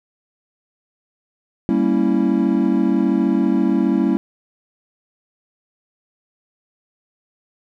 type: chord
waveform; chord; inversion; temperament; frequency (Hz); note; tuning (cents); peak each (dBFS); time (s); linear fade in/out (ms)
triangle; G diminished seventh; none; equal with one note detuned; 196 / 230.9 / 277.2 / 329.6; G3 / Bb3 / Db4 / Fb4; 0 / -16 / 0 / 0; -18; 1.69-4.17; 0
effects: none